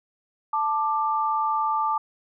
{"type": "tone pair together", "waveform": "sine", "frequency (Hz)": [880, 1183.2], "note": ["A5", "D6"], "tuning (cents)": [0, 13], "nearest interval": "perfect fourth", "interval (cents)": 513, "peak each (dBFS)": -24, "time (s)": [0.53, 1.98], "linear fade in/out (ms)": 5, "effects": []}